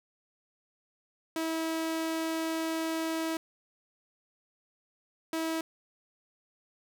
sawtooth tone pair in turn, 323.8 / 323.8 Hz, E4 / E4, -31 / -31 cents, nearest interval unison, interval 0 cents, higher neither, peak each -26 dBFS, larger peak neither, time 1.36-3.37 / 5.33-5.61 s, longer first, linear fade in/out 2 ms, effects none

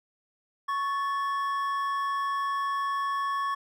triangle tone pair together, 1108.7 / 1741.5 Hz, C#6 / A6, 0 / -18 cents, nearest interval minor sixth, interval 782 cents, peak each -25 / -35 dBFS, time 0.68-3.55 s, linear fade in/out 10 ms, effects none

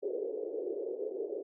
white band-pass noise, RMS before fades -37 dBFS, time 0.02-1.43 s, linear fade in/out 20 ms, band 370 to 480 Hz, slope 48 dB/octave, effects none

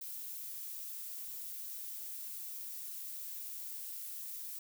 violet noise, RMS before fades -44 dBFS, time 0.01-4.59 s, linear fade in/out 5 ms, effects none

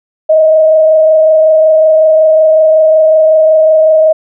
sine tone with frequency modulation, 630 Hz, D#5, 21 cents sharp, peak -3 dBFS, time 0.29-4.13 s, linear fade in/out 10 ms, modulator 25.4 Hz, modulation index 0.42, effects none

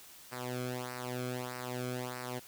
sawtooth tone with flanger, 125.1 Hz, B2, 23 cents sharp, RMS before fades -39 dBFS, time 0.31-2.4 s, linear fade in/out 20 ms, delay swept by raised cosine 0.29 to 1.09 ms, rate 1.6 Hz, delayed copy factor -0.9, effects white hiss -54 dBFS RMS until 2.47 s

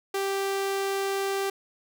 sawtooth tone, 392 Hz, G4, in tune, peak -22 dBFS, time 0.14-1.5 s, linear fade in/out 5 ms, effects none

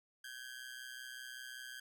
sawtooth ring-modulated tone, 1599 Hz, G6, 34 cents sharp, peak -40 dBFS, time 0.24-1.8 s, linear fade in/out 5 ms, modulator 62.6 Hz, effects none

